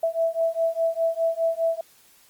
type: beating tone pair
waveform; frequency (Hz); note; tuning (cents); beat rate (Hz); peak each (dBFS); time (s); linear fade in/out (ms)
sine; 657 / 661.9; E5 / E5; -6 / +7; 4.9; -24; 0.03-1.81; 5
effects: white hiss -56 dBFS RMS until 2.29 s + Opus 24 kbps